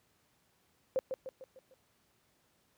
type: tone with echo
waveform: sine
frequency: 523.3 Hz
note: C5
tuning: in tune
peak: -27 dBFS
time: 0.96-0.99 s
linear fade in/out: 0 ms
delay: 150 ms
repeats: 5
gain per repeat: -6 dB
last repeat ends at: 1.74 s
effects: pink hiss -72 dBFS RMS until 2.77 s + high-pass 80 Hz 12 dB/octave